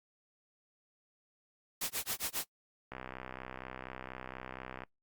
white noise with tremolo, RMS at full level -34 dBFS, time 1.81-2.46 s, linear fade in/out 5 ms, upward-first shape sine, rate 7.4 Hz, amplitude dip 100%
click train, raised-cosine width 0.5 ms, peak -27 dBFS, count 124, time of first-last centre 2.92-4.836 s, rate 64.2 Hz
effects noise-tail reverb RT60 0.1 s tail -23 dB re dry + Opus 48 kbps

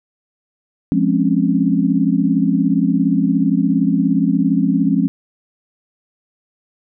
sine chord, Db major seventh, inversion first, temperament equal with one note detuned, 174.61 / 207.7 / 261.6 / 278.8 Hz, F3 / Ab3 / C4 / Db4, 0 / 0 / 0 / +10 cents, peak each -18 dBFS, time 0.92-5.08 s, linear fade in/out 0 ms, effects none

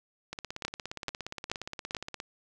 two click trains, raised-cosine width 0.2 ms, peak -14 / -20 dBFS, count 4 / 33, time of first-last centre 0.65-1.949 / 0.33-2.201 s, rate 2.31 / 17.1 Hz, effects none

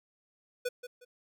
square tone with echo, 493.6 Hz, B4, 1 cent flat, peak -30 dBFS, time 0.65-0.69 s, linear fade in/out 10 ms, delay 180 ms, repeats 2, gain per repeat -11 dB, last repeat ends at 1.05 s, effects none

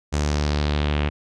sawtooth tone with low-pass filter sweep, 73.9 Hz, D2, 11 cents sharp, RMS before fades -22 dBFS, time 0.12-1.1 s, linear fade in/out 20 ms, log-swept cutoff 7200 to 2700 Hz, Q 2.3, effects none

